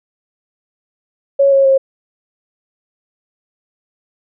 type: tone with pitch steps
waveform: sine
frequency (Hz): 554.4 / 545.8 / 537.4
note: C#5 / C#5 / C5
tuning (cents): 0 / -27 / +46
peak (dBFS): -7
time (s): 1.39-1.78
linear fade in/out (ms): 10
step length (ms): 130
effects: none